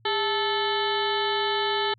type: harmonic tone with a mistuned harmonic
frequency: 436.7 Hz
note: A4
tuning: 13 cents flat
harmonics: 1 / 2 / 3 / 4 / 5 / 7 / 8 / 9 / 10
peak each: -28 / -28 / -33 / -32 / -37 / -31 / -36 / -34 / -41 dBFS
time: 0.05-1.94 s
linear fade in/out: 5 ms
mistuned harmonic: 1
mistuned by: -120 cents
effects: added 113 Hz sine -56 dBFS peak until 1.98 s